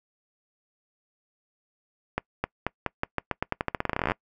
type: accelerating click train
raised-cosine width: 0.5 ms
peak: -10 dBFS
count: 26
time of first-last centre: 2.18-4.118 s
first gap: 260 ms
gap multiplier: 0.87
effects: noise-tail reverb RT60 0.1 s tail -25 dB re dry